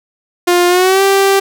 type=tone with pitch glide; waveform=sawtooth; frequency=352.9 to 391.6 Hz; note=F4 to G4; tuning=+18 to -2 cents; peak=-4 dBFS; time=0.47-1.4 s; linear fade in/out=10 ms; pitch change=+180 cents; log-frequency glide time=0.68-1.02 s; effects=none